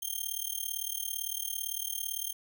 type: tone with amplitude modulation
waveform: 5% pulse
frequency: 3186 Hz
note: G7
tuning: 27 cents sharp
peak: -21 dBFS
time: 0.02-2.33 s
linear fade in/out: 10 ms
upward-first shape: sine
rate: 37.8 Hz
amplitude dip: 90%
effects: none